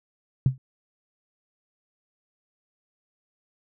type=tone with exponential decay; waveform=sine; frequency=130.81 Hz; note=C3; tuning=in tune; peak=-12 dBFS; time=0.46-0.58 s; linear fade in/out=2 ms; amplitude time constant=26 ms; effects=none